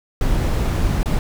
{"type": "noise with dropouts", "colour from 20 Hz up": "brown", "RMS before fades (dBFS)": -18, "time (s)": [0.21, 1.19], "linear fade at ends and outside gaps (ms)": 1, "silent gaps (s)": [1.031, 1.058], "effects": []}